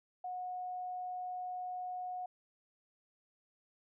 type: tone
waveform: sine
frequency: 729 Hz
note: F#5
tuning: 26 cents flat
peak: -38 dBFS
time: 0.24-2.26 s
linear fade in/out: 5 ms
effects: none